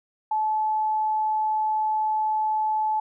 sine tone, 864 Hz, A5, 32 cents flat, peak -21 dBFS, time 0.31-3 s, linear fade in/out 5 ms, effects none

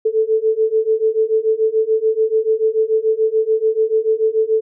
sine beating tone pair, 436.4 / 443.3 Hz, A4 / A4, -14 / +13 cents, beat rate 6.9 Hz, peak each -17 / -16 dBFS, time 0.05-4.61 s, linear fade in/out 10 ms, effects none

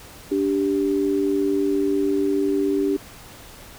sine tone pair together, 291.2 / 391.5 Hz, D4 / G4, -15 / -2 cents, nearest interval perfect fourth, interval 513 cents, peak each -21 dBFS, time 0.31-2.97 s, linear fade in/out 10 ms, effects pink hiss -43 dBFS RMS until 3.78 s

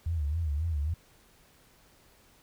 sine tone with vibrato, 77.78 Hz, D#2, in tune, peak -27 dBFS, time 0.06-0.94 s, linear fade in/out 5 ms, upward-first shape sine, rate 3.7 Hz, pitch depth 150 cents each way, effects pink hiss -61 dBFS RMS until 2.42 s

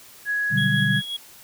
sine tone, 1670 Hz, G#6, 9 cents sharp, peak -21 dBFS, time 0.25-1.02 s, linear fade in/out 50 ms
sine chord, G major seventh, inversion first, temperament just, 122.5 / 147 / 183.75 / 196 Hz, B2 / D3 / F#3 / G3, -14 / +2 / -12 / 0 cents, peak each -25 / -24 / -30 / -25 dBFS, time 0.5-1.02 s, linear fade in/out 50 ms
triangle tone with tremolo, 3322 Hz, G#7, in tune, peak -24 dBFS, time 0.57-1.17 s, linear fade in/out 10 ms, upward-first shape sine, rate 5.6 Hz, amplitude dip 55%
effects white hiss -47 dBFS RMS until 1.43 s

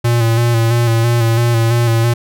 square tone with vibrato, 116.54 Hz, A#2, in tune, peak -11 dBFS, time 0.04-2.14 s, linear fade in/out 10 ms, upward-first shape square, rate 3 Hz, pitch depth 32 cents each way, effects none

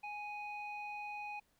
square tone with low-pass filter, 830.6 Hz, G#5, in tune, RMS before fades -44 dBFS, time 0.03-1.4 s, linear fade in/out 10 ms, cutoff 2200 Hz, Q 5.7, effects pink hiss -75 dBFS RMS until 1.59 s

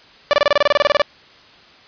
sawtooth tone bursts, 582 Hz, D5, 16 cents flat, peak -6 dBFS, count 15, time 0.31-1.018 s, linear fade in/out 0 ms, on 22 ms, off 27 ms, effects white hiss -46 dBFS RMS until 1.87 s + resampled to 11025 Hz

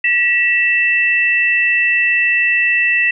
sine tone pair together, 1934 / 2661 Hz, B6 / E7, -37 / +16 cents, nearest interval tritone, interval 553 cents, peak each -14 dBFS, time 0.04-3.11 s, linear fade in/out 5 ms, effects none

